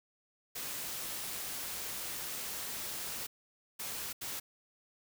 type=noise bursts at uneven times; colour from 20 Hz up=white; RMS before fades=-40 dBFS; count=3; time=0.55-3.27 / 3.79-4.13 / 4.21-4.4 s; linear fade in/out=10 ms; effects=none